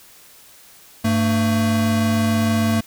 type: tone pair together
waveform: square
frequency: 99.83 / 224.1 Hz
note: G2 / A3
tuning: +32 / +32 cents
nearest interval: octave + major second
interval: 1400 cents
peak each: -22 / -18 dBFS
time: 1.04-2.81 s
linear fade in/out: 10 ms
effects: white hiss -47 dBFS RMS until 2.86 s